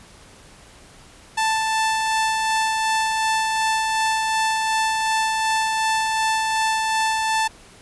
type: tone with tremolo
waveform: sawtooth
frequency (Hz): 882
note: A5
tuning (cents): +4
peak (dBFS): -14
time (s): 1.37-7.48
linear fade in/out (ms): 10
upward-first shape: sine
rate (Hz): 2.7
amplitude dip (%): 25
effects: pink hiss -47 dBFS RMS until 7.81 s + resampled to 24000 Hz